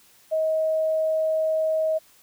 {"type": "tone", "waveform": "sine", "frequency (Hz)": 633, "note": "D#5", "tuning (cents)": 30, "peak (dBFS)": -20, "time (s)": [0.31, 1.99], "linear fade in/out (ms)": 20, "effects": ["white hiss -56 dBFS RMS until 2.22 s"]}